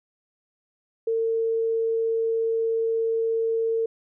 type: tone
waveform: sine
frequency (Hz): 452.8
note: A4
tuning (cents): +50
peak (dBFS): -21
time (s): 1.07-3.86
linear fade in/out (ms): 5
effects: none